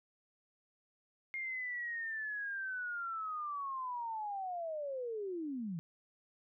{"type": "linear sweep", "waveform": "sine", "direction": "down", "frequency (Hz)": [2134, 155.56], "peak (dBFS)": -37, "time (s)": [1.34, 5.79], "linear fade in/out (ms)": 0, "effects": []}